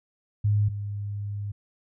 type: tone pair in turn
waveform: sine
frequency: 103.83 / 102.11 Hz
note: G#2 / G#2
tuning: 0 / -29 cents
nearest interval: unison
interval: 29 cents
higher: first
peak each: -19 / -29 dBFS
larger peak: first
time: 0.44-0.69 / 0.69-1.52 s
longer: second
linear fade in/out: 10 ms
effects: none